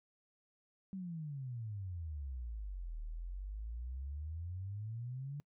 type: exponential two-way sweep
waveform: sine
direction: down then up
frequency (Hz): 196 to 37.95 to 147.1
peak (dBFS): -40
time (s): 0.93-5.4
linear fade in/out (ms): 0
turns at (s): 3.01
effects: noise-tail reverb RT60 0.1 s tail -25 dB re dry

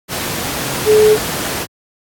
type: tone in noise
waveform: sine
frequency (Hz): 428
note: A4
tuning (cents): -48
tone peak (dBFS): -6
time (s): 0.85-1.18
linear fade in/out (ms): 50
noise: pink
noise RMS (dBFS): -20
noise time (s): 0.08-1.67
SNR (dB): +11
effects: high-pass 100 Hz 12 dB/octave + AAC 64 kbps

